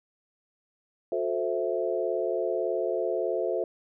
sine chord, F# half-diminished seventh, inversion none, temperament equal with one note detuned, 361.8 / 440 / 523.3 / 659.3 Hz, F#4 / A4 / C5 / E5, -39 / 0 / 0 / 0 cents, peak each -31 dBFS, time 1.12-3.64 s, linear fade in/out 2 ms, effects none

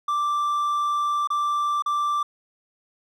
triangle tone with dropouts, 1174.7 Hz, D6, in tune, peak -19 dBFS, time 0.08-2.23 s, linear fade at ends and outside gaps 5 ms, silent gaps 1.274-1.302 / 1.823-1.86 s, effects none

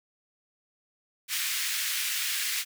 pink high-pass noise, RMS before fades -30 dBFS, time 1.28-2.65 s, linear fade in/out 50 ms, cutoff 1800 Hz, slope 24 dB/octave, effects none

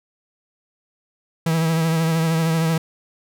45% pulse tone with vibrato, 162.7 Hz, E3, 22 cents flat, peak -17 dBFS, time 1.46-2.78 s, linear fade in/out 5 ms, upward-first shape triangle, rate 13 Hz, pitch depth 41 cents each way, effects none

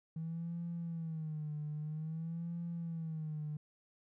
triangle tone with vibrato, 160 Hz, D#3, 49 cents sharp, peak -34 dBFS, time 0.16-3.57 s, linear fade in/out 5 ms, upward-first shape sine, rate 0.51 Hz, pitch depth 110 cents each way, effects tanh soft clip ceiling -35 dBFS

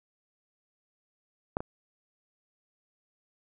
clicks, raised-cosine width 1 ms, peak -14 / -21 dBFS, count 2, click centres 1.569 / 1.605 s, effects none

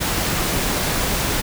pink noise, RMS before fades -21 dBFS, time 0-1.42 s, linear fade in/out 20 ms, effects none

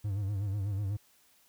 triangle tone with vibrato, 100.2 Hz, G2, 38 cents sharp, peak -28 dBFS, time 0.04-0.97 s, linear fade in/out 10 ms, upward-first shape sine, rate 8.1 Hz, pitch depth 89 cents each way, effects white hiss -65 dBFS RMS until 1.48 s

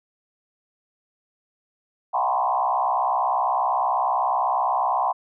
sine tone with frequency modulation, 881 Hz, A5, 2 cents sharp, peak -19 dBFS, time 2.13-5.13 s, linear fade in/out 20 ms, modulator 64.1 Hz, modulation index 3, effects none

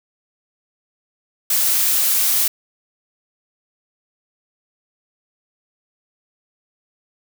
blue noise, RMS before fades -17 dBFS, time 1.5-2.48 s, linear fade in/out 5 ms, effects none

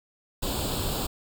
pink noise with comb filter, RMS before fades -29 dBFS, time 0.42-1.07 s, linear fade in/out 10 ms, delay 0.25 ms, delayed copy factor +0.75, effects none

